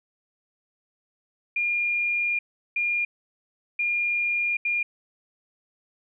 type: tone bursts at uneven times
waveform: sine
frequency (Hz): 2414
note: D7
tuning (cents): +47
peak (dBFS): -22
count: 4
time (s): 1.56-2.39 / 2.76-3.05 / 3.79-4.57 / 4.65-4.83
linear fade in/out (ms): 5
effects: none